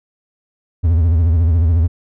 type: tone with vibrato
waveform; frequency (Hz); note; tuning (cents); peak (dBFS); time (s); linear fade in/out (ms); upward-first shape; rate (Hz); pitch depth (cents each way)
triangle; 82.8; E2; +8; -8; 0.83-1.88; 20; sine; 14; 120
effects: none